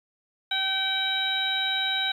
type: harmonic tone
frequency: 770 Hz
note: G5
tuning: 31 cents flat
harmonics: 1 / 2 / 3 / 4 / 5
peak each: -34 / -30 / -34 / -34 / -26 dBFS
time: 0.51-2.12 s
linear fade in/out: 5 ms
effects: 9-bit